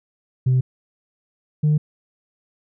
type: tone pair in turn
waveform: sine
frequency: 128.5 / 151.15 Hz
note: C3 / D#3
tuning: -31 / -50 cents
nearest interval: minor third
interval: 281 cents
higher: second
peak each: -12 dBFS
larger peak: neither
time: 0.46-0.61 / 1.63-1.78 s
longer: neither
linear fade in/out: 10 ms
effects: tanh soft clip ceiling -12 dBFS